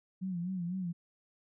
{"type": "tone with vibrato", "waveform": "sine", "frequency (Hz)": 180, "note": "F#3", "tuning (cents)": -47, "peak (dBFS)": -33, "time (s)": [0.21, 0.93], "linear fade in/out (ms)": 20, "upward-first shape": "sine", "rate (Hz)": 4, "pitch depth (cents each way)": 95, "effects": []}